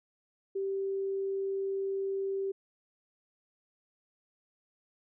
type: tone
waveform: sine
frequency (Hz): 389.8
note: G4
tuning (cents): -10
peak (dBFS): -30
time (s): 0.55-2.52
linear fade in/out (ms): 10
effects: none